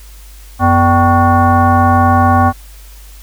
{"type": "tone with frequency modulation", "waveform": "sine", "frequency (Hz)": 432.2, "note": "A4", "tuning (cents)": -31, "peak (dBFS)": -6, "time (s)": [0.59, 2.53], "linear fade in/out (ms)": 50, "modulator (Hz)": 340, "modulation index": 2.3, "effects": ["added 50 Hz sine -33 dBFS peak until 3.22 s", "white hiss -42 dBFS RMS until 3.22 s"]}